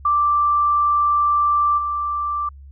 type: tone with level steps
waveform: sine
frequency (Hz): 1174.7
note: D6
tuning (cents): 0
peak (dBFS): -14 / -20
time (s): 0.05-2.49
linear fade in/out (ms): 5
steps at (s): 1.77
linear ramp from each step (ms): 20
effects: added 69 Hz sine -38 dBFS peak until 2.71 s